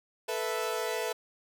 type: chord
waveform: sawtooth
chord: A suspended second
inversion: none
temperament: equal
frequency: 440 / 493.9 / 659.3 Hz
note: A4 / B4 / E5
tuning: 0 / 0 / 0 cents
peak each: -30 / -31 / -32 dBFS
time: 0.28-1.13 s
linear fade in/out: 10 ms
effects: none